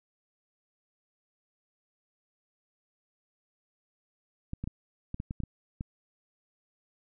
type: clicks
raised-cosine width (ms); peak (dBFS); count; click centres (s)
5; -22; 9; 4.534 / 4.64 / 4.675 / 5.144 / 5.201 / 5.309 / 5.403 / 5.436 / 5.809
effects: none